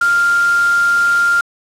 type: tone in noise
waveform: sine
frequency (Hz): 1396.9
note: F6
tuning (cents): 0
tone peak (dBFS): -10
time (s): 0.01-1.41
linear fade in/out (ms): 5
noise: white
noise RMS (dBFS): -27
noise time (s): 0.01-1.41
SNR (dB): +14
effects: low-pass 8000 Hz 12 dB/octave